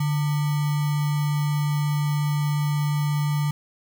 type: tone with sample-and-hold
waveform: sine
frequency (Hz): 147.2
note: D3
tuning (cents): +4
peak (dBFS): -20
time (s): 0-3.51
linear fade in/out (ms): 5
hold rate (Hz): 1050
effects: none